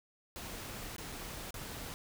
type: noise with dropouts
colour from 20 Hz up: pink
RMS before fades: -44 dBFS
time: 0.36-1.94 s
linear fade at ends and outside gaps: 0 ms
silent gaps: 0.964-0.982 / 1.12-1.124 / 1.507-1.542 s
effects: none